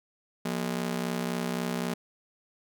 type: ring-modulated tone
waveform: sawtooth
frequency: 205.7 Hz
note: G#3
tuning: 16 cents flat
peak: -22 dBFS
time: 0.45-1.94 s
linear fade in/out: 5 ms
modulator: 31.9 Hz
effects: none